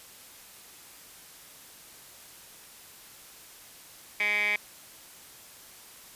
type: tone with band-pass filter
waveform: 15% pulse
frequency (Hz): 207.7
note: G#3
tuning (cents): 0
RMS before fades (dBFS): -27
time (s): 4.2-4.56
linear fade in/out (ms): 2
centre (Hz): 2300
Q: 8
effects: white hiss -50 dBFS RMS until 6.15 s + resampled to 32000 Hz